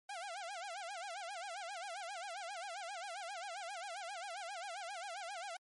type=tone with vibrato; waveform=sawtooth; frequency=740 Hz; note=F#5; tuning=in tune; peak=-39 dBFS; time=0.09-5.57 s; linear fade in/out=5 ms; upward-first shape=sine; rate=7.5 Hz; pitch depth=190 cents each way; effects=MP3 48 kbps